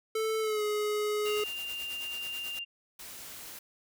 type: tone with pitch glide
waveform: square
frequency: 440 to 420.4 Hz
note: A4 to G#4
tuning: 0 to +21 cents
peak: -29 dBFS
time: 0.15-1.44 s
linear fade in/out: 5 ms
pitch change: -79 cents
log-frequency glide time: 0.4-0.63 s
type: tone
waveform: sine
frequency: 2794 Hz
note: F7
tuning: in tune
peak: -35 dBFS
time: 1.25-2.65 s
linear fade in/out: 20 ms
type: noise with tremolo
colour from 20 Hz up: white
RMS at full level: -43 dBFS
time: 1.25-2.59 s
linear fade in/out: 2 ms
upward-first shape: sine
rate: 9.2 Hz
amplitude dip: 55%
type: noise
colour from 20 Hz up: white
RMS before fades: -45 dBFS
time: 2.99-3.59 s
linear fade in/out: 5 ms
effects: none